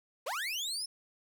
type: linear sweep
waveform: 30% pulse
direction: up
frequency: 440 to 5350 Hz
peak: -31 dBFS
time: 0.26-0.86 s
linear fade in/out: 10 ms
effects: none